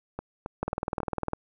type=two click trains; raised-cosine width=1 ms; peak=-19 / -14 dBFS; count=4 / 15; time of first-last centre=0.19-1.003 / 0.63-1.334 s; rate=3.69 / 19.9 Hz; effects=none